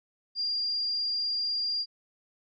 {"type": "tone", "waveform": "sine", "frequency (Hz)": 4792, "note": "D8", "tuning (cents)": 34, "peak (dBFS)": -27, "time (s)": [0.35, 1.86], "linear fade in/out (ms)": 50, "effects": []}